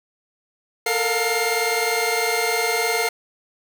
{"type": "tone cluster", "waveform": "sawtooth", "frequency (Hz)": [444, 463.6, 707, 2121], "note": ["A4", "A#4", "F5", "C7"], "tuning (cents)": [16, -10, 21, 23], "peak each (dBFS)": -22, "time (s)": [0.86, 3.09], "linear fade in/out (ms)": 5, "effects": []}